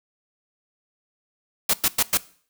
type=noise bursts; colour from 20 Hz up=white; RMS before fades=-19 dBFS; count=4; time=1.69-2.174 s; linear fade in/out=5 ms; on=46 ms; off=100 ms; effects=noise-tail reverb RT60 0.5 s tail -20 dB re dry